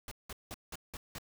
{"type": "noise bursts", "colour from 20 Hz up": "pink", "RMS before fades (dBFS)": -43, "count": 6, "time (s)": [0.08, 1.184], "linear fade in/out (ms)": 2, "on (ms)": 34, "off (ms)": 180, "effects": []}